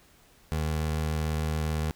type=tone with vibrato; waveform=25% pulse; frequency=77.78 Hz; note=D#2; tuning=in tune; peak=-23 dBFS; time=0.52-1.91 s; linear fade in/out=0 ms; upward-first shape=sine; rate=6.9 Hz; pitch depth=9 cents each way; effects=pink hiss -59 dBFS RMS until 1.95 s